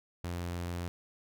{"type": "tone", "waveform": "sawtooth", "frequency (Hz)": 87.2, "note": "F2", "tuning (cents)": -2, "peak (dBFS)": -31, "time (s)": [0.24, 0.88], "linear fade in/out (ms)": 0, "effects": []}